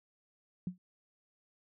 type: tone with exponential decay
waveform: sine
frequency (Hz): 181.2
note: F#3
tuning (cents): -36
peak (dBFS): -30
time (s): 0.67-0.78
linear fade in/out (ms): 2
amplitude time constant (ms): 23
effects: none